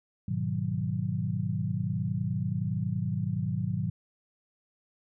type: chord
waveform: sine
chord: G# minor seventh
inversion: none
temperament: equal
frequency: 103.83 / 123.47 / 155.56 / 185 Hz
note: G#2 / B2 / D#3 / F#3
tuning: 0 / 0 / 0 / 0 cents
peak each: -33 dBFS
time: 0.28-3.9 s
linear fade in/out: 5 ms
effects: none